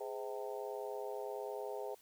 harmonic tone with a mistuned harmonic, 129.2 Hz, C3, 21 cents flat, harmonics 3 / 4 / 5 / 6 / 7, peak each -43 / -45 / -47 / -49 / -50 dBFS, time 0-1.95 s, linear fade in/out 10 ms, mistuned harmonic 3, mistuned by +120 cents, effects white hiss -65 dBFS RMS until 2.01 s

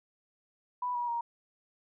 sine tone with pitch steps, 987.8 / 963.6 / 939.9 Hz, B5 / B5 / A#5, 0 / -43 / +14 cents, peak -30 dBFS, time 0.82-1.21 s, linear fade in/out 5 ms, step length 130 ms, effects none

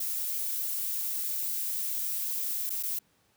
violet noise with dropouts, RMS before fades -32 dBFS, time 0-2.99 s, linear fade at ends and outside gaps 5 ms, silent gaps 2.695-2.702 / 2.828-2.833 s, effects pink hiss -68 dBFS RMS until 3.36 s + high-pass 80 Hz 12 dB/octave

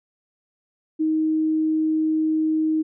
sine tone, 314.1 Hz, D#4, 16 cents sharp, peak -18 dBFS, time 0.99-2.83 s, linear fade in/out 20 ms, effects none

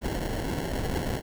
pink noise with sample-and-hold, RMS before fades -30 dBFS, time 0.01-1.22 s, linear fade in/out 50 ms, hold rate 1225 Hz, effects none

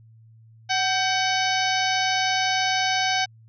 harmonic tone with a mistuned harmonic, 751 Hz, F#5, 26 cents sharp, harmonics 1 / 2 / 3 / 4 / 5 / 6 / 7 / 8, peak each -24 / -27 / -29 / -30 / -31 / -32 / -32 / -33 dBFS, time 0.69-3.26 s, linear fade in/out 20 ms, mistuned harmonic 2, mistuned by +74 cents, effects added 112 Hz sine -48 dBFS peak until 3.48 s

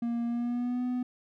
triangle tone with pitch glide, 235.2 to 248.9 Hz, A#3 to B3, +16 to +14 cents, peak -26 dBFS, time 0.02-1.03 s, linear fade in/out 5 ms, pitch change +98 cents, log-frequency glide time 0.26-0.83 s, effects none

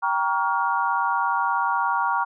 sine chord, G half-diminished seventh, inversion none, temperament just, 784 / 940.8 / 1128.9 / 1411.2 Hz, G5 / Bb5 / Db6 / F6, 0 / +16 / +31 / +18 cents, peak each -28 / -23 / -26 / -27 dBFS, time 0.02-2.25 s, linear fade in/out 20 ms, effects none

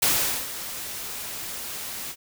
white noise with ADSR envelope, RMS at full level -20 dBFS, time 0.02-2.16 s, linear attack 8 ms, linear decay 430 ms, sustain -14 dB, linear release 60 ms, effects none

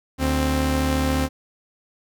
sawtooth tone pair together, 74.2 / 262.7 Hz, D2 / C4, +18 / +7 cents, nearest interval octave + minor seventh, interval 2189 cents, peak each -18 dBFS, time 0.18-1.29 s, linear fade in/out 50 ms, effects none

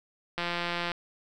click train, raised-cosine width 0.3 ms, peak -15 dBFS, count 94, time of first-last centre 0.38-0.918 s, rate 173 Hz, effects none

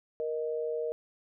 sine tone pair together, 469.3 / 622.3 Hz, A#4 / D#5, +12 / 0 cents, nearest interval perfect fourth, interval 488 cents, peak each -31 / -36 dBFS, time 0.2-0.92 s, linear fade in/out 0 ms, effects none

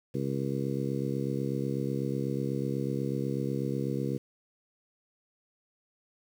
harmonic tone, 68.1 Hz, C#2, 30 cents flat, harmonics 2 / 3 / 4 / 5 / 6 / 7, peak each -33 / -35 / -36 / -37 / -38 / -38 dBFS, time 0.14-4.18 s, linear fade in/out 10 ms, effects 9-bit

